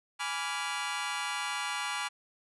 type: chord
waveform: 20% pulse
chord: G# diminished seventh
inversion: none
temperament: equal with one note detuned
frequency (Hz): 830.6 / 987.8 / 1161.2 / 1396.9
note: G#5 / B5 / D6 / F6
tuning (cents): 0 / 0 / -20 / 0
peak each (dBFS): -33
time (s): 0.19-2.09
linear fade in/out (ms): 20
effects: resampled to 24000 Hz